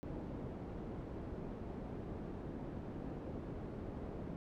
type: low-pass noise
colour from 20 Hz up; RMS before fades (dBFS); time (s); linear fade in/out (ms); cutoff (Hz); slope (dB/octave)
white; -45; 0.03-4.36; 0; 340; 12
effects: none